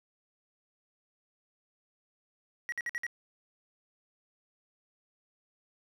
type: tone bursts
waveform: triangle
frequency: 1907 Hz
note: A#6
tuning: 39 cents sharp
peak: -30 dBFS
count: 5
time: 2.69-3.066 s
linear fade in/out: 0 ms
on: 32 ms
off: 54 ms
effects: none